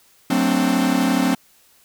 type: chord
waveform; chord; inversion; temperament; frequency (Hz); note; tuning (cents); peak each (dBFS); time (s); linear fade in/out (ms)
45% pulse; D dominant seventh; first; equal with one note detuned; 185 / 224.9 / 261.6 / 293.7; F#3 / A3 / C4 / D4; 0 / +38 / 0 / 0; -23 / -23 / -19 / -24; 0.3-1.35; 5
effects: white hiss -55 dBFS RMS until 1.84 s